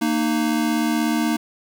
square tone pair together, 230.5 / 307 Hz, A#3 / D#4, -19 / -23 cents, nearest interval perfect fourth, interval 496 cents, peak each -22 dBFS, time 0.01-1.37 s, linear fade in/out 10 ms, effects 9-bit

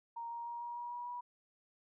sine tone with pitch steps, 932.3 / 938.8 / 945.3 / 951.9 / 958.5 / 965.2 / 971.9 Hz, A#5 / A#5 / A#5 / A#5 / A#5 / B5 / B5, 0 / +12 / +24 / +36 / +48 / -40 / -28 cents, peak -40 dBFS, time 0.16-1.21 s, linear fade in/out 10 ms, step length 150 ms, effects none

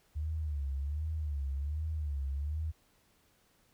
sine tone with vibrato, 73.42 Hz, D2, in tune, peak -32 dBFS, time 0.15-2.72 s, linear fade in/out 20 ms, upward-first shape sine, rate 1.3 Hz, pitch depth 130 cents each way, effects pink hiss -69 dBFS RMS until 3.73 s

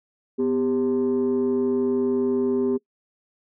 sine tone pair together, 250 / 396.9 Hz, B3 / G4, +21 / +22 cents, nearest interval minor sixth, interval 801 cents, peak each -21 / -20 dBFS, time 0.38-2.78 s, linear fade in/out 20 ms, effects noise-tail reverb RT60 0.1 s tail -22 dB re dry + tanh soft clip ceiling -16 dBFS

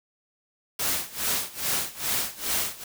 white noise with tremolo, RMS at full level -25 dBFS, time 0.79-2.84 s, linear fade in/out 5 ms, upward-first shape sine, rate 2.4 Hz, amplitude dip 90%, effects none

